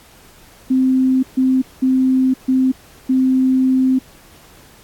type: tone bursts at uneven times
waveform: sine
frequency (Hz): 260.2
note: C4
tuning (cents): -9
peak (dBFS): -11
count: 5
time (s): 0.7-1.23 / 1.37-1.62 / 1.82-2.34 / 2.48-2.72 / 3.09-3.99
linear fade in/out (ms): 10
effects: pink hiss -46 dBFS RMS until 4.83 s + AAC 64 kbps